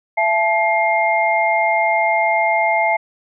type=tone cluster; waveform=sine; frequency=672 / 865 / 2120 Hz; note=E5 / A5 / C7; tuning=+33 / -30 / +22 cents; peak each=-18 dBFS; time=0.17-2.97 s; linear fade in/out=10 ms; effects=none